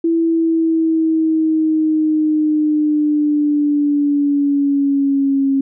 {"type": "linear sweep", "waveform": "sine", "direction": "down", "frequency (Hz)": [332.2, 271.7], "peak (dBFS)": -12, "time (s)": [0.04, 5.61], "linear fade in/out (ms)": 5, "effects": []}